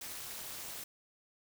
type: noise with amplitude modulation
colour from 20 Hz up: white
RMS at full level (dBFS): -40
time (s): 0.01-0.84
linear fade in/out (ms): 5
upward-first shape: sine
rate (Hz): 280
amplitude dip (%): 95
effects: none